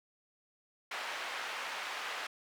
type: band-pass noise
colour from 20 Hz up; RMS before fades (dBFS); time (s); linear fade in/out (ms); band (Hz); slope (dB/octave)
white; -40; 0.91-2.27; 5; 710 to 2300; 12
effects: none